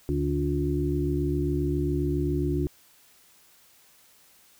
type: harmonic tone with a mistuned harmonic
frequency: 72.1 Hz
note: D2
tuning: 31 cents flat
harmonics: 1 / 2 / 4 / 5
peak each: -29 / -29 / -29 / -29 dBFS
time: 0.09-2.67 s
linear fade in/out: 0 ms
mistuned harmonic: 5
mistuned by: -23 cents
effects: white hiss -58 dBFS RMS until 4.59 s